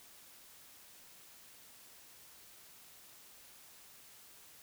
silence, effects white hiss -58 dBFS RMS until 4.62 s

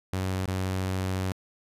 sawtooth tone with dropouts, 93.9 Hz, F#2, 26 cents sharp, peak -23 dBFS, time 0.13-1.32 s, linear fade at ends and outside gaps 0 ms, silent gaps 0.458-0.478 s, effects resampled to 32000 Hz

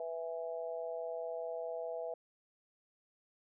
harmonic tone, 164.81 Hz, E3, in tune, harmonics 3 / 4 / 5, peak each -41 / -40 / -50 dBFS, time 0-2.14 s, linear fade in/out 2 ms, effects none

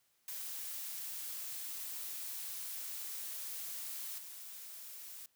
blue noise with level steps, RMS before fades -43 / -49 dBFS, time 0.28-5.26 s, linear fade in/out 2 ms, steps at 4.18 s, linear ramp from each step 5 ms, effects white hiss -75 dBFS RMS until 5.35 s + high-pass 60 Hz 12 dB/octave

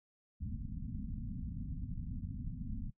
pink low-pass noise, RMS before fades -41 dBFS, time 0.4-2.91 s, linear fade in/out 20 ms, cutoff 260 Hz, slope 96 dB/octave, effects noise-tail reverb RT60 0.1 s tail -21 dB re dry

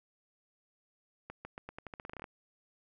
accelerating click train, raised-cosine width 0.5 ms, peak -28 dBFS, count 15, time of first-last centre 1.3-2.242 s, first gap 150 ms, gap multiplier 0.86, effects none

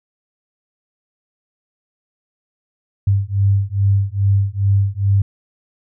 sine beating tone pair, 98 / 100.4 Hz, G2 / G2, 0 / +42 cents, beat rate 2.4 Hz, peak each -16 dBFS, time 3.07-5.22 s, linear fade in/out 5 ms, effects none

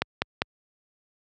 click train, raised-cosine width 0.3 ms, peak -7 dBFS, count 3, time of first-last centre 0.02-0.419 s, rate 5.01 Hz, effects high-pass 60 Hz 12 dB/octave

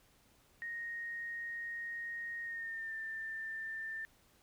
sine tone with pitch glide, 1864.7 to 1786.7 Hz, A#6 to A6, 0 to +26 cents, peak -39 dBFS, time 0.62-4.05 s, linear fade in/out 0 ms, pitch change -74 cents, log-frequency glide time 2.43-2.94 s, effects pink hiss -68 dBFS RMS until 4.42 s

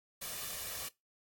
white noise with comb filter, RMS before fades -41 dBFS, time 0.21-0.89 s, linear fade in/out 10 ms, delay 1.7 ms, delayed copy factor +0.5, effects noise-tail reverb RT60 0.2 s tail -22 dB re dry + AAC 64 kbps

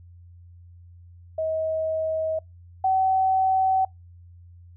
sine tone pair in turn, 636 / 760.3 Hz, D#5 / F#5, +38 / +47 cents, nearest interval minor third, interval 309 cents, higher second, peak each -23 / -18 dBFS, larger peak second, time 1.38-2.39 / 2.84-3.85 s, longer neither, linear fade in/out 5 ms, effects noise-tail reverb RT60 0.2 s tail -26 dB re dry + added 87 Hz sine -45 dBFS peak until 4.76 s

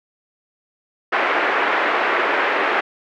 white band-pass noise, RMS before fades -19 dBFS, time 1.12-2.81 s, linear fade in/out 10 ms, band 330 to 2100 Hz, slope 24 dB/octave, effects none

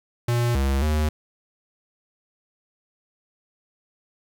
square tone with pitch steps, 119.6 / 68 / 76.5 Hz, A#2 / C#2 / D#2, +45 / -33 / -29 cents, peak -20 dBFS, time 0.28-1.09 s, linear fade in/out 5 ms, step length 270 ms, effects 10-bit

